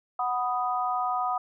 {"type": "chord", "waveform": "sine", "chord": "B major", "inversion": "second", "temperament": "equal", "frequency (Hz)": [740, 987.8, 1244.5], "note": ["F#5", "B5", "D#6"], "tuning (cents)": [0, 0, 0], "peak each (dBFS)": [-28, -32, -29], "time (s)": [0.19, 1.38], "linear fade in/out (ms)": 5, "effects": []}